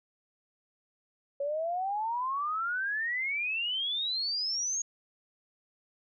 sine exponential sweep, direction up, 553 to 6680 Hz, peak -29 dBFS, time 1.4-4.82 s, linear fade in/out 5 ms, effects none

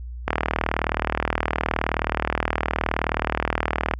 click train, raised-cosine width 0.5 ms, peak -5 dBFS, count 144, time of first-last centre 0.28-3.937 s, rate 39.1 Hz, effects added 60 Hz sine -31 dBFS peak until 3.99 s

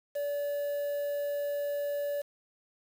triangle tone with quantisation, 576 Hz, D5, 34 cents flat, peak -28 dBFS, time 0.15-2.22 s, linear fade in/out 10 ms, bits 8, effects none

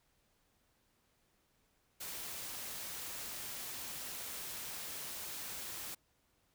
white noise, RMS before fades -44 dBFS, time 2-5.95 s, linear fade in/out 10 ms, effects pink hiss -75 dBFS RMS until 6.54 s

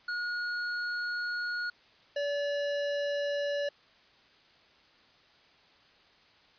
square tone pair in turn, 1444 / 574.3 Hz, F#6 / D5, -43 / -39 cents, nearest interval octave + major third, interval 1596 cents, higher first, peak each -32 / -30 dBFS, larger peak second, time 0.08-1.7 / 2.16-3.69 s, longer first, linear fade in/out 5 ms, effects white hiss -61 dBFS RMS until 6.58 s + resampled to 11025 Hz

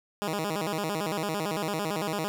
10% pulse tone with vibrato, 180.2 Hz, F#3, 45 cents flat, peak -20 dBFS, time 0.22-2.28 s, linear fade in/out 0 ms, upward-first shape square, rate 8.9 Hz, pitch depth 220 cents each way, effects none

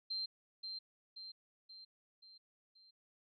sine tone with echo, 4148 Hz, C8, 16 cents flat, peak -37 dBFS, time 0.1-0.26 s, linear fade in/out 10 ms, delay 530 ms, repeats 5, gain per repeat -5 dB, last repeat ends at 2.91 s, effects none

